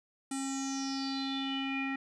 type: tone with low-pass filter sweep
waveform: square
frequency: 270 Hz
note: C#4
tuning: 45 cents flat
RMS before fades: -35 dBFS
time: 0.31-1.96 s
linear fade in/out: 5 ms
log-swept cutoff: 8800 to 2100 Hz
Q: 8.1
effects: none